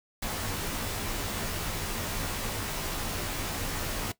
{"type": "noise with comb filter", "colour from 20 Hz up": "pink", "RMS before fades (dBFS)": -33, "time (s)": [0.22, 4.12], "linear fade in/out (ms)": 5, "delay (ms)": 16, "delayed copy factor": -0.7, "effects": ["noise-tail reverb RT60 0.1 s tail -17 dB re dry"]}